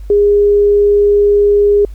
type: tone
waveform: sine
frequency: 409.4 Hz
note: G#4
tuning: 25 cents flat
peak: -6 dBFS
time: 0.1-1.85 s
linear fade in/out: 2 ms
effects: added 50 Hz sine -25 dBFS peak until 1.94 s + pink hiss -51 dBFS RMS until 1.94 s